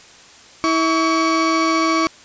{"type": "tone pair together", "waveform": "35% pulse", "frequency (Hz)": [324.5, 1128.7], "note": ["E4", "C#6"], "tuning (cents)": [-27, 31], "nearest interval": "octave + minor seventh", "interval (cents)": 2158, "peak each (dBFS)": -16, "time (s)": [0.64, 2.07], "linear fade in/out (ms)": 0, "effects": ["white hiss -44 dBFS RMS until 2.24 s", "resampled to 16000 Hz"]}